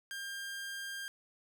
sawtooth tone, 1600 Hz, G6, 35 cents sharp, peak -36 dBFS, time 0.11-1.08 s, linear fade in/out 0 ms, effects 11-bit

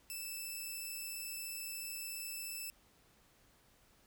5% pulse tone with vibrato, 2637 Hz, E7, in tune, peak -33 dBFS, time 0.1-2.7 s, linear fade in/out 0 ms, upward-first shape triangle, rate 17 Hz, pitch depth 10 cents each way, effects pink hiss -68 dBFS RMS until 4.06 s

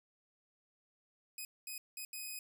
5% pulse tone bursts at uneven times, 2509 Hz, D#7, 14 cents sharp, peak -33 dBFS, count 4, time 1.38-1.45 / 1.67-1.78 / 1.97-2.05 / 2.13-2.39 s, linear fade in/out 2 ms, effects none

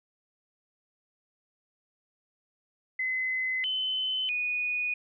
sine tone with pitch steps, 2037 / 3043 / 2475 Hz, C7 / F#7 / D#7, -47 / +48 / -10 cents, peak -27 dBFS, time 2.99-4.94 s, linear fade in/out 5 ms, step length 650 ms, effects none

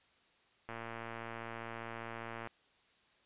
click train, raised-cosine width 0.5 ms, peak -28 dBFS, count 206, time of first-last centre 0.69-2.473 s, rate 115 Hz, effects white hiss -69 dBFS RMS until 3.25 s + resampled to 8000 Hz

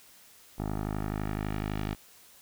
10% pulse tone with low-pass filter sweep, 51.91 Hz, G#1, in tune, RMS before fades -33 dBFS, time 0.58-1.95 s, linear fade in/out 10 ms, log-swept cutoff 980 to 3700 Hz, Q 1.1, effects white hiss -56 dBFS RMS until 2.41 s

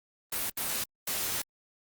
white noise bursts at uneven times, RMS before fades -32 dBFS, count 3, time 0.32-0.5 / 0.57-0.84 / 1.07-1.42 s, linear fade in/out 5 ms, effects Opus 32 kbps

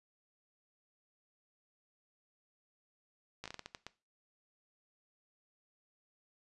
slowing click train, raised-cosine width 0.2 ms, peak -26 dBFS, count 9, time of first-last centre 3.44-3.866 s, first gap 16 ms, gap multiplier 1.33, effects noise-tail reverb RT60 0.3 s tail -18 dB re dry + resampled to 24000 Hz

